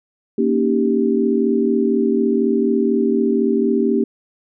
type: chord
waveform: sine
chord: Eb dominant seventh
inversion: second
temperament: equal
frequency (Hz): 233.1 / 277.2 / 311.1 / 392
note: Bb3 / Db4 / Eb4 / G4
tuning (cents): 0 / 0 / 0 / 0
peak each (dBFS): -18 / -21 / -23 / -18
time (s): 0.38-4.04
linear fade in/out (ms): 5
effects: none